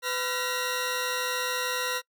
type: tone cluster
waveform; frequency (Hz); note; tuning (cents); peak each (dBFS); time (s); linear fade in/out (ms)
20% pulse; 502 / 1375 / 1903; B4 / F6 / A#6; +28 / -27 / +35; -27; 0.02-2.02; 50
effects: noise-tail reverb RT60 0.1 s tail -25 dB re dry